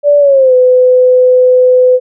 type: tone with pitch glide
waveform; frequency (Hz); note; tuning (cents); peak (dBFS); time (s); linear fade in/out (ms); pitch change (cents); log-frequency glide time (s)
sine; 580 to 504.9; D5 to B4; -22 to +38; -3; 0.03-2; 50; -240; 0.19-0.54
effects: none